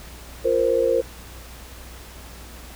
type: chord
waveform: sine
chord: F suspended fourth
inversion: none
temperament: equal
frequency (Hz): 349.2 / 466.2 / 523.3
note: F4 / Bb4 / C5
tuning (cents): 0 / 0 / 0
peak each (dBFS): -26 / -20 / -20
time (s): 0.44-1.02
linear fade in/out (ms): 20
effects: added 60 Hz sine -41 dBFS peak until 2.75 s + pink hiss -43 dBFS RMS until 2.75 s